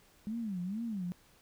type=tone with vibrato; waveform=sine; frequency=203.2 Hz; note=G#3; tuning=38 cents flat; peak=-34 dBFS; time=0.27-1.12 s; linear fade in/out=0 ms; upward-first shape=sine; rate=2.2 Hz; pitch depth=250 cents each way; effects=pink hiss -64 dBFS RMS until 1.41 s